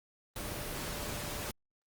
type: tone in noise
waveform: sine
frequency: 587.3 Hz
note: D5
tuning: in tune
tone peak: -49 dBFS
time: 0.36-1.51 s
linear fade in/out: 2 ms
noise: pink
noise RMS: -39 dBFS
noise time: 0.36-1.51 s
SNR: -13 dB
effects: Opus 24 kbps